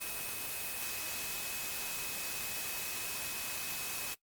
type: tone in noise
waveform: sine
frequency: 2552 Hz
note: D#7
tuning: 43 cents sharp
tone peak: -46 dBFS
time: 0-4.15 s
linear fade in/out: 20 ms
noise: white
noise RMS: -39 dBFS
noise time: 0-4.15 s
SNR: -10 dB
effects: noise-tail reverb RT60 0.1 s tail -18 dB re dry + Opus 32 kbps